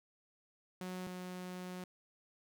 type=tone pair in turn; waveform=sawtooth; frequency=183.3 / 181.93 Hz; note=F#3 / F#3; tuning=-16 / -29 cents; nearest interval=unison; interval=13 cents; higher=first; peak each=-37 / -39 dBFS; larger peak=first; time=0.81-1.07 / 1.07-1.84 s; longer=second; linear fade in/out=2 ms; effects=none